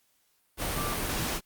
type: tone in noise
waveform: sine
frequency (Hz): 1174.7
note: D6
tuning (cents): 0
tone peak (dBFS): -34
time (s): 0.75-0.97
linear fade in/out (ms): 50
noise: pink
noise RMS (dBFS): -31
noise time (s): 0.57-1.41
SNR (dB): -6
effects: white hiss -70 dBFS RMS until 1.45 s + Opus 48 kbps